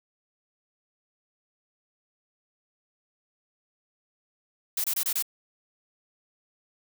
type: noise bursts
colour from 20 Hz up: blue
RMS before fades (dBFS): -27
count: 5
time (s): 4.77-5.225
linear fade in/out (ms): 5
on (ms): 71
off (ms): 25
effects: none